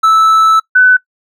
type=tone pair in turn; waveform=triangle / sine; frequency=1312 / 1503.2 Hz; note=E6 / F#6; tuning=-9 / +27 cents; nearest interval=major second; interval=236 cents; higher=second; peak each=-3 dBFS; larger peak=neither; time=0.03-0.6 / 0.75-0.97 s; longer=first; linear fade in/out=10 ms; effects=noise-tail reverb RT60 0.1 s tail -22 dB re dry